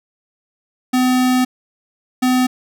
square tone pair in turn, 253.6 / 253.6 Hz, B3 / B3, +46 / +46 cents, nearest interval unison, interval 0 cents, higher neither, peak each -13 dBFS, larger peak neither, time 0.93-1.45 / 2.22-2.47 s, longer first, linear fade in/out 10 ms, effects none

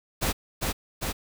pink noise with echo, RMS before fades -26 dBFS, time 0.21-0.33 s, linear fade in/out 20 ms, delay 400 ms, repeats 2, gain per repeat -2 dB, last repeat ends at 1.13 s, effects none

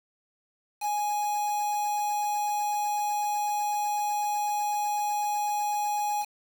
triangle tone with quantisation, 832 Hz, G#5, 3 cents sharp, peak -24 dBFS, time 0.8-6.26 s, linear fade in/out 50 ms, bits 6, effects none

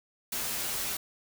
white noise with comb filter, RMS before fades -33 dBFS, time 0.32-0.97 s, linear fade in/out 5 ms, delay 11 ms, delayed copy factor -1, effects none

